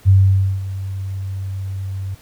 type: tone with ADSR envelope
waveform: sine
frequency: 96.3 Hz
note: G2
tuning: 30 cents flat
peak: -6 dBFS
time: 0.05-2.15 s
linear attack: 35 ms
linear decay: 520 ms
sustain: -16 dB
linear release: 10 ms
effects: pink hiss -48 dBFS RMS until 2.21 s